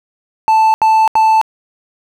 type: tone bursts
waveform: triangle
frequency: 880 Hz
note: A5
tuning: in tune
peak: -5 dBFS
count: 3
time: 0.48-1.414 s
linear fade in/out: 0 ms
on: 260 ms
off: 77 ms
effects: none